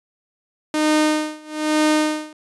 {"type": "tone with tremolo", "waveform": "sawtooth", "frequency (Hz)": 306.6, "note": "D#4", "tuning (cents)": -25, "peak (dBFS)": -10, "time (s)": [0.74, 2.33], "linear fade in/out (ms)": 2, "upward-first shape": "sine", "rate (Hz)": 1.1, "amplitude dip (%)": 95, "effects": ["resampled to 24000 Hz"]}